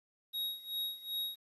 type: tone with tremolo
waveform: square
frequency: 3785 Hz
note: A#7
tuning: 26 cents sharp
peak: -34 dBFS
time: 0.33-1.36 s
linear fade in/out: 20 ms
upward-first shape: sine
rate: 2.6 Hz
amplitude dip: 85%
effects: resampled to 32000 Hz + 11-bit